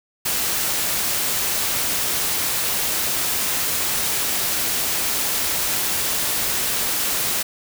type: noise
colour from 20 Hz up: white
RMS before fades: -22 dBFS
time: 0.25-7.43 s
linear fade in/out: 10 ms
effects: none